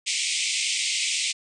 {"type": "band-pass noise", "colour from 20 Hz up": "pink", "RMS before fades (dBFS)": -26, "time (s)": [0.06, 1.33], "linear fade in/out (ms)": 20, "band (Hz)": [2100, 9000], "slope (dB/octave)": 96, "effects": []}